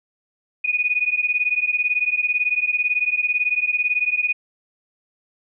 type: beating tone pair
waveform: sine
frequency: 2462 / 2480 Hz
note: D#7 / D#7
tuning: -19 / -6 cents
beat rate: 18 Hz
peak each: -21 dBFS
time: 0.64-4.33 s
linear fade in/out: 10 ms
effects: none